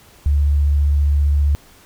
sine tone with vibrato, 72.2 Hz, D2, 29 cents flat, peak -12 dBFS, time 0.26-1.55 s, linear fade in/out 0 ms, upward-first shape square, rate 15 Hz, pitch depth 12 cents each way, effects pink hiss -48 dBFS RMS until 1.85 s

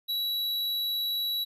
square tone, 3914 Hz, B7, 16 cents flat, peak -28 dBFS, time 0.08-1.45 s, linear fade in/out 20 ms, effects resampled to 32000 Hz

